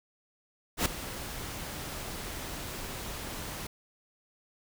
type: noise with ADSR envelope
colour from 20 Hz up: pink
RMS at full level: -24 dBFS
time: 0.77-3.67 s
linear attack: 87 ms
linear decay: 5 ms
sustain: -15 dB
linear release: 6 ms
effects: none